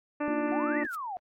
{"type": "harmonic tone", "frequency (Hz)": 295.3, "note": "D4", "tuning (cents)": 10, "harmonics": [1, 2, 3, 4, 5, 6, 7, 8, 9], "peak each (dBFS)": [-30, -33, -38, -39, -43, -42, -49, -48, -48], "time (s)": [0.2, 0.84], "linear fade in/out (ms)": 10}
{"type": "chord", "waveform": "sine", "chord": "Bb suspended fourth", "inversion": "none", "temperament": "just", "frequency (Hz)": [233.1, 310.8, 349.6], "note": ["Bb3", "Eb4", "F4"], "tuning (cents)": [0, -2, 2], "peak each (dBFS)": -37, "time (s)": [0.28, 0.85], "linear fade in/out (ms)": 0}
{"type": "exponential two-way sweep", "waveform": "sine", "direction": "up then down", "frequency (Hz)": [697, 2077, 697], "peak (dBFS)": -33, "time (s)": [0.52, 1.17], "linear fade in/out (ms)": 0, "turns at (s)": 0.79}
{"type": "noise with exponential growth", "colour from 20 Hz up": "blue", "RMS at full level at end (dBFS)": -40, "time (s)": [0.87, 0.95], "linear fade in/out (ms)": 2, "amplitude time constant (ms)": 17}
{"effects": ["AAC 48 kbps"]}